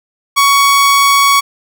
sawtooth tone, 1119 Hz, C#6, 16 cents sharp, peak -3 dBFS, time 0.36-1.41 s, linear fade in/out 20 ms, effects none

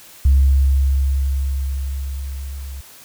sine tone with level ramp, 68 Hz, C#2, 33 cents flat, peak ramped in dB -7 to -28 dBFS, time 0.25-2.81 s, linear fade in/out 5 ms, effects tanh soft clip ceiling -6 dBFS + white hiss -43 dBFS RMS until 3.04 s

